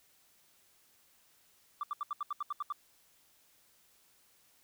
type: tone bursts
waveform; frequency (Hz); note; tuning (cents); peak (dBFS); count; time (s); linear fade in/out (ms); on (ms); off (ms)
sine; 1175; D6; +1; -31; 10; 1.81-2.724; 2; 23; 76
effects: tanh soft clip ceiling -30 dBFS + white hiss -67 dBFS RMS until 4.63 s

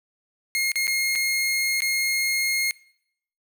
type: tone with dropouts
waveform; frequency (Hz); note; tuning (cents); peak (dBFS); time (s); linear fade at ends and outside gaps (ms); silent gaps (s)
sawtooth; 2145; C7; +42; -18; 0.55-2.71; 0; 0.718-0.757 / 0.87-0.878 / 1.153-1.157 / 1.805-1.82
effects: noise-tail reverb RT60 0.7 s tail -22 dB re dry

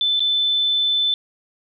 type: tone with dropouts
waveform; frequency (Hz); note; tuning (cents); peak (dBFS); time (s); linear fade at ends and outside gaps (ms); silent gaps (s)
sine; 3520; A7; 0; -16; 0.01-1.14; 1; 0.195-0.204
effects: none

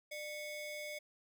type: ring-modulated tone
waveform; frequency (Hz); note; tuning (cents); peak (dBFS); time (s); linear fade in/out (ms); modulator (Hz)
45% pulse; 1405; F6; +10; -39; 0.11-0.99; 10; 805
effects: none

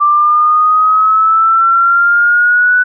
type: exponential sweep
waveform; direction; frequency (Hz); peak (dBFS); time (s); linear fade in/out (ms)
sine; up; 1174.7 to 1491; -6; 0-2.84; 20
effects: none

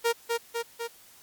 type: tone with echo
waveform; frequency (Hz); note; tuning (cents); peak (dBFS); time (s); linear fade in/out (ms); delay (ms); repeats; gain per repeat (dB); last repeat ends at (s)
sawtooth; 466.2; A#4; 0; -18; 0.04-0.13; 20; 250; 3; -3; 0.88
effects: white hiss -54 dBFS RMS until 1.22 s + MP3 96 kbps

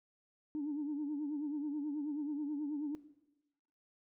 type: tone with vibrato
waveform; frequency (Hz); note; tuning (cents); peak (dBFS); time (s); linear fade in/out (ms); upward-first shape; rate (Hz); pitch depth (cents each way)
sine; 293.7; D4; 0; -34; 0.55-2.95; 0; sine; 9.3; 82
effects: noise-tail reverb RT60 1.0 s tail -17 dB re dry + tanh soft clip ceiling -31 dBFS

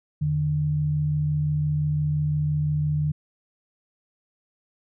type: tone pair together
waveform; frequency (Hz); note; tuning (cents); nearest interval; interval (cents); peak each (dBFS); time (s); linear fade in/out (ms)
sine; 84.18 / 150; E2 / D3; +37 / +37; minor seventh; 1000; -31 / -21; 0.21-3.12; 10
effects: none

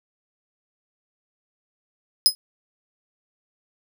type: tone with exponential decay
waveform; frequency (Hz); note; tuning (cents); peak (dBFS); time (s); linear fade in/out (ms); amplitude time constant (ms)
sawtooth; 5060; D#8; +28; -5; 2.26-2.35; 0; 19
effects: none

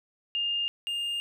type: tone pair in turn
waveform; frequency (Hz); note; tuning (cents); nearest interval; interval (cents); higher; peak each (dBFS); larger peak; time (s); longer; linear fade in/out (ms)
sine / triangle; 2818 / 2818; F7 / F7; +15 / +15; unison; 0; neither; -26 / -27; first; 0.35-0.68 / 0.87-1.2; neither; 0
effects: none

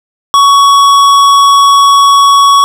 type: tone with tanh clipping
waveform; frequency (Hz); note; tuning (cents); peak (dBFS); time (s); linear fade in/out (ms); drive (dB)
sine; 1120; C#6; +18; -4; 0.34-2.64; 0; 16
effects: none

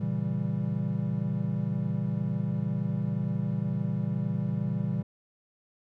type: chord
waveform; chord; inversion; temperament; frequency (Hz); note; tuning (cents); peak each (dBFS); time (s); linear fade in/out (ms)
triangle; A# diminished seventh; none; equal; 116.54 / 138.59 / 164.81 / 196; A#2 / C#3 / E3 / G3; 0 / 0 / 0 / 0; -31 / -31 / -30 / -30; 0-5.03; 10
effects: none

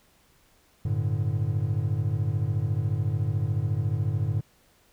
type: chord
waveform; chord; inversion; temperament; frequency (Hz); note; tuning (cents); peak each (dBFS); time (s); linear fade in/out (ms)
triangle; G suspended second; none; equal with one note detuned; 98 / 111.92 / 146.83; G2 / A2 / D3; 0 / +30 / 0; -26 / -25 / -28; 0.85-4.41; 5
effects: pink hiss -62 dBFS RMS until 4.92 s

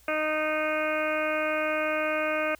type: harmonic tone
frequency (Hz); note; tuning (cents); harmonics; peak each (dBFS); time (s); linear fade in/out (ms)
308.6; D#4; -14; 1 / 2 / 3 / 4 / 5 / 6 / 7 / 8 / 9; -35 / -28 / -42 / -33 / -33 / -44 / -35 / -34 / -42; 0.08-2.55; 2
effects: added 60 Hz sine -59 dBFS peak until 2.59 s + white hiss -59 dBFS RMS until 2.59 s

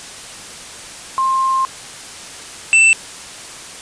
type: tone pair in turn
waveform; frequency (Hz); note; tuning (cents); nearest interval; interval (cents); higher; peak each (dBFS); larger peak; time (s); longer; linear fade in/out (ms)
sine / square; 1058 / 2666; C6 / E7; +19 / +19; octave + major third; 1600; second; -13 / -8; second; 1.18-1.65 / 2.73-2.93; first; 0
effects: white hiss -33 dBFS RMS until 3.81 s + resampled to 22050 Hz

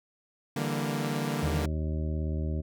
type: chord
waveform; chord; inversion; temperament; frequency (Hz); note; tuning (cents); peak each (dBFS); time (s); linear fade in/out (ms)
sawtooth; E half-diminished seventh; third; equal with one note detuned; 146.83 / 164.81 / 198.16 / 233.1; D3 / E3 / G3 / Bb3; 0 / 0 / +19 / 0; -28 / -33 / -33 / -29; 0.56-1.66; 5
type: harmonic tone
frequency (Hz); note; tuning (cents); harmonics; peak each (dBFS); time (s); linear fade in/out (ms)
77.78; D#2; 0; 1 / 2 / 3 / 4 / 5 / 7 / 8; -29 / -35 / -39 / -41 / -43 / -46 / -47; 1.42-2.62; 20
effects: none

